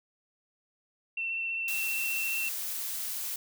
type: tone with vibrato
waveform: sine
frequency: 2697 Hz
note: E7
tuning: 39 cents sharp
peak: -30 dBFS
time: 1.17-2.49 s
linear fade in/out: 5 ms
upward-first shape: sine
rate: 15 Hz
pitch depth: 15 cents each way
type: noise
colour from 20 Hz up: blue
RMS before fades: -35 dBFS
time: 1.68-3.36 s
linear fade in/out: 2 ms
effects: none